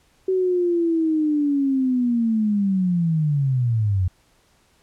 sine linear sweep, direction down, 379.4 to 88.5 Hz, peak -17 dBFS, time 0.28-4.08 s, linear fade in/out 5 ms, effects pink hiss -60 dBFS RMS until 4.82 s + low-pass 11000 Hz 12 dB/octave

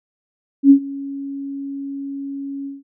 sine tone with ADSR envelope, 277.2 Hz, C#4, in tune, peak -3 dBFS, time 0.63-2.83 s, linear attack 74 ms, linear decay 86 ms, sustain -22 dB, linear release 170 ms, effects none

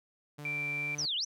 sawtooth tone with vibrato, 146.83 Hz, D3, in tune, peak -38 dBFS, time 0.38-1.06 s, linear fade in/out 10 ms, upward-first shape sine, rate 2.3 Hz, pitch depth 10 cents each way
sine tone, 2349 Hz, D7, in tune, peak -32 dBFS, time 0.45-0.95 s, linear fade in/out 2 ms
sine exponential two-way sweep, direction down then up, 6272 to 2814 to 6272 Hz, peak -30 dBFS, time 0.98-1.25 s, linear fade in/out 10 ms, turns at 1.16 s
effects none

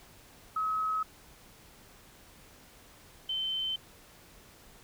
sine tone pair in turn, 1280 / 3082 Hz, D#6 / G7, +49 / -30 cents, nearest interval octave + minor third, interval 1521 cents, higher second, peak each -28 / -30 dBFS, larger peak first, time 0.56-1.03 / 3.29-3.76 s, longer neither, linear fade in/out 5 ms, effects pink hiss -56 dBFS RMS until 4.83 s

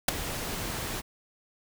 pink noise with ADSR envelope, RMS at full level -17 dBFS, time 0.08-1.02 s, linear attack 6 ms, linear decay 9 ms, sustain -17 dB, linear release 30 ms, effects none

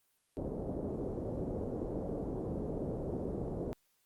white low-pass noise, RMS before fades -38 dBFS, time 0.37-3.73 s, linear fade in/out 0 ms, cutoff 510 Hz, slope 24 dB/octave, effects white hiss -75 dBFS RMS until 4.05 s + Opus 32 kbps

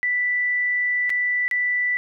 sine tone with dropouts, 1975.5 Hz, B6, in tune, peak -19 dBFS, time 0.03-1.97 s, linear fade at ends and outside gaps 0 ms, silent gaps 1.095-1.102 / 1.48-1.512 s, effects none

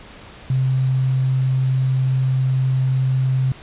sine tone with quantisation, 130.81 Hz, C3, in tune, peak -15 dBFS, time 0.5-3.52 s, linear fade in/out 2 ms, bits 7, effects pink hiss -41 dBFS RMS until 3.62 s + resampled to 8000 Hz

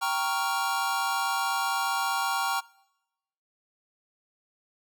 square chord, G half-diminished seventh, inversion none, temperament equal, 784 / 932.3 / 1108.7 / 1396.9 Hz, G5 / Bb5 / Db6 / F6, 0 / 0 / 0 / 0 cents, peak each -32 dBFS, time 0.01-2.61 s, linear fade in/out 20 ms, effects noise-tail reverb RT60 0.9 s tail -23 dB re dry

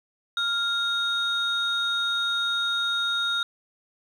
sine tone pair together, 1396.9 / 3729 Hz, F6 / A#7, 0 / 0 cents, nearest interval octave + perfect fourth, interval 1700 cents, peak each -25 / -24 dBFS, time 0.37-3.43 s, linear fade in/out 2 ms, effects tanh soft clip ceiling -18 dBFS + 9-bit

